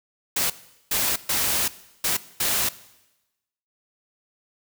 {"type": "noise bursts at uneven times", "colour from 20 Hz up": "white", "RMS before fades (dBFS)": -23, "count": 5, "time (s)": [[0.36, 0.5], [0.91, 1.16], [1.29, 1.68], [2.04, 2.17], [2.4, 2.69]], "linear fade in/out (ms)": 5, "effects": ["noise-tail reverb RT60 1.0 s tail -18 dB re dry"]}